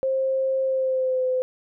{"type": "tone with pitch glide", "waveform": "sine", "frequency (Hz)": [530, 511.4], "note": ["C5", "C5"], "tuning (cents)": [22, -40], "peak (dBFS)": -20, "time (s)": [0.03, 1.42], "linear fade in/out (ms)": 0, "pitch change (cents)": -62, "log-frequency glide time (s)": [0.63, 1.25], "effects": []}